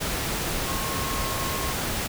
sine tone in noise, 1080 Hz, C#6, 45 cents flat, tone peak -33 dBFS, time 0.66-1.74 s, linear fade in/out 20 ms, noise pink, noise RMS -28 dBFS, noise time 0-2.08 s, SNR -8 dB, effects none

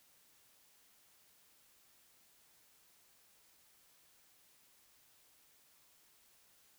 silence, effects white hiss -68 dBFS RMS until 6.78 s

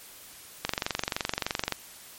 click train, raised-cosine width 0.2 ms, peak -9 dBFS, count 26, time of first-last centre 0.65-1.723 s, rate 23.3 Hz, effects white hiss -48 dBFS RMS until 2.18 s + MP3 64 kbps

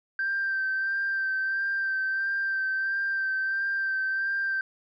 sine tone with vibrato, 1568 Hz, G6, in tune, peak -24 dBFS, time 0.19-4.61 s, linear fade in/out 2 ms, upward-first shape sine, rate 1.5 Hz, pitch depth 21 cents each way, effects tanh soft clip ceiling -21 dBFS

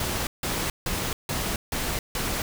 pink noise bursts, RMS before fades -28 dBFS, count 6, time 0-2.42 s, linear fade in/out 2 ms, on 270 ms, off 160 ms, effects none

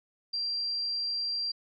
sine tone, 4732 Hz, D8, 12 cents sharp, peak -29 dBFS, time 0.33-1.52 s, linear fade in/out 10 ms, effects none

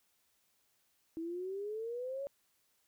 sine exponential sweep, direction up, 321.4 to 566 Hz, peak -37 dBFS, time 1.17-2.27 s, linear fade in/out 0 ms, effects white hiss -75 dBFS RMS until 2.87 s

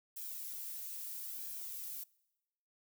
violet noise with flanger, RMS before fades -44 dBFS, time 0.16-2.04 s, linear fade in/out 10 ms, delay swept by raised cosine 1.2 to 2.8 ms, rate 0.75 Hz, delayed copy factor +0.5, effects noise-tail reverb RT60 1.0 s tail -24 dB re dry

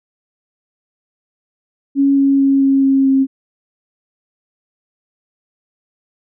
sine tone with pitch steps, 277.2 / 275.4 / 273.7 / 272 / 270.2 / 268.5 Hz, C#4 / C#4 / C#4 / C#4 / C#4 / C4, 0 / -11 / -22 / -33 / -44 / +45 cents, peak -9 dBFS, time 1.95-3.27 s, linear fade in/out 50 ms, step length 220 ms, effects none

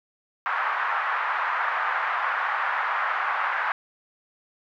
white band-pass noise, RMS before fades -26 dBFS, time 0.46-3.72 s, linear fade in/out 0 ms, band 880 to 1600 Hz, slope 24 dB/octave, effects none

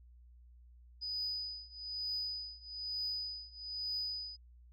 sine tone with tremolo, 4977 Hz, D#8, in tune, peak -33 dBFS, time 1.01-4.37 s, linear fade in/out 20 ms, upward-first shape triangle, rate 1.1 Hz, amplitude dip 95%, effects tanh soft clip ceiling -30 dBFS + added 60 Hz sine -56 dBFS peak until 4.72 s

